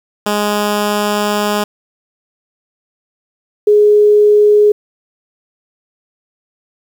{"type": "tone pair in turn", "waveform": ["10% pulse", "sine"], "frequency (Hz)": [207.7, 417.8], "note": ["G#3", "G#4"], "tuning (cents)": [0, 10], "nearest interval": "octave", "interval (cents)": 1210, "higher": "second", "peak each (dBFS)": -5, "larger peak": "neither", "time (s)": [[0.26, 1.64], [3.67, 4.72]], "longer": "first", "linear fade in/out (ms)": 5, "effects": ["7-bit"]}